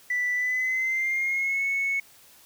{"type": "tone with pitch glide", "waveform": "sine", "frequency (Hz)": [1975.5, 2205], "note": ["B6", "C#7"], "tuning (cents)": [0, -10], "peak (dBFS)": -22, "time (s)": [0.1, 2], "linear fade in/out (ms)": 5, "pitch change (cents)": 190, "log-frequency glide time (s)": [0.34, 1.64], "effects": ["tanh soft clip ceiling -20 dBFS", "white hiss -54 dBFS RMS until 2.45 s"]}